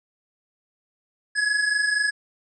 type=tone pair together; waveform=square; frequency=1667 / 1691.2 Hz; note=G#6 / G#6; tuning=+6 / +31 cents; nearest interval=unison; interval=25 cents; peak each=-27 / -22 dBFS; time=1.35-2.11 s; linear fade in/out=20 ms; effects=resampled to 22050 Hz